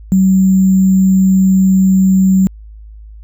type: tone with sample-and-hold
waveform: sine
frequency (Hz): 189.6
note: F#3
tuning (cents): +43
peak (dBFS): -6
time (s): 0.12-2.47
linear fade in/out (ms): 0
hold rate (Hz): 7350
effects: added 53 Hz sine -31 dBFS peak until 3.23 s